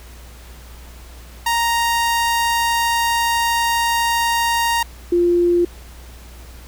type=tone pair in turn; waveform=sawtooth / sine; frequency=932.3 / 348.5 Hz; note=A#5 / F4; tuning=0 / -4 cents; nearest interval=octave + perfect fourth; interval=1704 cents; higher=first; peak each=-12 dBFS; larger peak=neither; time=1.46-4.83 / 5.12-5.65 s; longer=first; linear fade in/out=5 ms; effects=added 60 Hz sine -37 dBFS peak until 6.67 s + pink hiss -44 dBFS RMS until 6.67 s